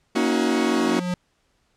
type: chord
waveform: 40% pulse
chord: D# minor seventh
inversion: second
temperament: equal with one note detuned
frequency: 233.1 / 277.2 / 317.5 / 370 Hz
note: A#3 / C#4 / D#4 / F#4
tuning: 0 / 0 / +35 / 0 cents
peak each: -23 / -24 / -24 / -24 dBFS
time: 0.15-1 s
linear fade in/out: 10 ms
type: tone with exponential growth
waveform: square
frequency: 179.4 Hz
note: F3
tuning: 47 cents sharp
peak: -22 dBFS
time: 0.35-1.14 s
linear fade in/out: 2 ms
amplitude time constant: 170 ms
effects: pink hiss -67 dBFS RMS until 1.76 s + low-pass 8000 Hz 12 dB/octave